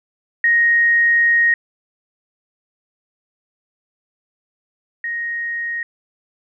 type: tone pair in turn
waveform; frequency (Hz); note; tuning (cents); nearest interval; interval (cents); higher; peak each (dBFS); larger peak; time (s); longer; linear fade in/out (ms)
sine; 1871 / 1871; A#6 / A#6; +6 / +6; unison; 0; neither; -11 / -21; first; 0.44-1.54 / 5.04-5.83; first; 2
effects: none